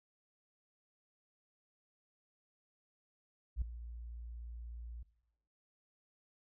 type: tone with ADSR envelope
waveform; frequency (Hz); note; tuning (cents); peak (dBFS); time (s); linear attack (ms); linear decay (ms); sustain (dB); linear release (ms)
sine; 58.3; A#1; +1; -29; 3.56-5.03; 57; 4; -15; 6
effects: noise-tail reverb RT60 0.9 s tail -19 dB re dry